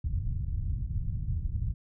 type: low-pass noise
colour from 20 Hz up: white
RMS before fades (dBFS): -31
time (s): 0.04-1.74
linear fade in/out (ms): 5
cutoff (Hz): 110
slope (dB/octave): 24
effects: none